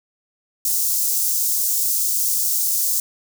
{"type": "high-pass noise", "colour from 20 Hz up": "white", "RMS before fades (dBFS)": -20, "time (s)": [0.65, 3], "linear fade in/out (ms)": 2, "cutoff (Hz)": 5700, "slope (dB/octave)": 24, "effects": []}